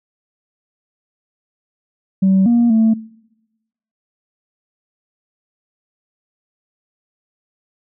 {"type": "tone with pitch steps", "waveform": "sine", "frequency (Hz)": [191.2, 236.6, 222.6], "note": ["G3", "A#3", "A3"], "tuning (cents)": [-43, 26, 20], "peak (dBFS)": -8, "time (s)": [2.22, 2.94], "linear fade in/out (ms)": 10, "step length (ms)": 240, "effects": ["noise-tail reverb RT60 1.0 s tail -24 dB re dry", "tanh soft clip ceiling -7 dBFS"]}